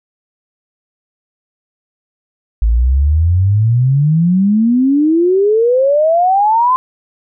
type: exponential sweep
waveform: sine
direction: up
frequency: 53 to 1046.5 Hz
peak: -8 dBFS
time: 2.62-6.76 s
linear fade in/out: 0 ms
effects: none